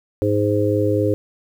harmonic tone, 103.83 Hz, G#2, in tune, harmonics 1 / 3 / 4 / 5, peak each -21 / -21 / -21 / -21 dBFS, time 0.22-1.14 s, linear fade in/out 0 ms, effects 8-bit

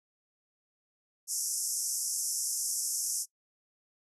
pink band-pass noise, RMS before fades -33 dBFS, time 1.27-3.26 s, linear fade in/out 50 ms, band 5300 to 12000 Hz, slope 96 dB/octave, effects noise-tail reverb RT60 0.1 s tail -21 dB re dry

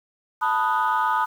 sine chord, B dominant seventh, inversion third, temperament equal, 880 / 987.8 / 1244.5 / 1480 Hz, A5 / B5 / D#6 / F#6, 0 / 0 / 0 / 0 cents, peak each -23 / -23 / -23 / -27 dBFS, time 0.41-1.26 s, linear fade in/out 20 ms, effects tanh soft clip ceiling -13 dBFS + 8-bit

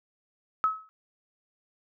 sine tone with exponential decay, 1287 Hz, E6, 42 cents flat, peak -18 dBFS, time 0.64-0.89 s, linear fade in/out 0 ms, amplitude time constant 53 ms, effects none

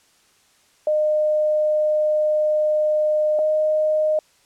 sine tone pair in turn, 610 / 616.7 Hz, D#5 / D#5, -34 / -16 cents, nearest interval unison, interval 18 cents, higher second, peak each -16 dBFS, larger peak neither, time 0.87-3.39 / 3.39-4.19 s, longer first, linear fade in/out 2 ms, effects white hiss -58 dBFS RMS until 4.45 s + low-pass 9000 Hz 12 dB/octave

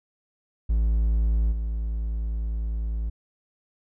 triangle tone with level steps, 55 Hz, A1, in tune, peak -17 / -23 dBFS, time 0.69-3.1 s, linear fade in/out 10 ms, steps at 1.51 s, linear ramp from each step 20 ms, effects none

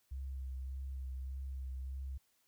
sine tone with vibrato, 66 Hz, C2, 16 cents sharp, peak -39 dBFS, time 0.11-2.18 s, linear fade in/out 10 ms, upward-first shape sine, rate 1.7 Hz, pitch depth 25 cents each way, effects white hiss -75 dBFS RMS until 2.47 s

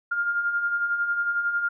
sine beating tone pair, 1396.9 / 1407.9 Hz, F6 / F6, 0 / +14 cents, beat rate 11 Hz, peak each -32 / -23 dBFS, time 0.11-1.69 s, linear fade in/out 10 ms, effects none

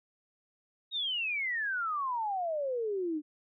sine exponential sweep, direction down, 3816 to 292.7 Hz, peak -30 dBFS, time 0.91-3.22 s, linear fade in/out 50 ms, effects none

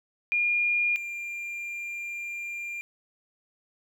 sine / triangle tone pair in turn, 2420 / 2391 Hz, D#7 / D7, -49 / +30 cents, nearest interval unison, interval 21 cents, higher first, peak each -22 / -31 dBFS, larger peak first, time 0.32-0.96 / 0.96-2.81 s, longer second, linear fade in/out 0 ms, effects none

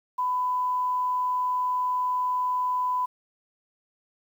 sine tone, 1000 Hz, B5, 21 cents sharp, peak -23 dBFS, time 0.18-3.06 s, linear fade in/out 10 ms, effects 9-bit

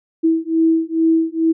sine beating tone pair, 324.2 / 326.5 Hz, E4 / E4, -29 / -17 cents, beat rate 2.3 Hz, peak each -16 dBFS, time 0.23-1.53 s, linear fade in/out 20 ms, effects none

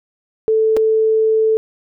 sine tone with dropouts, 440 Hz, A4, in tune, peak -11 dBFS, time 0.48-1.57 s, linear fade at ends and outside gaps 0 ms, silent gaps 0.766-0.77 s, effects none

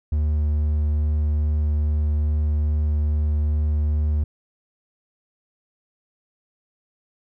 triangle tone, 75.2 Hz, D2, 42 cents sharp, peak -16 dBFS, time 0.12-4.24 s, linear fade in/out 5 ms, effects none

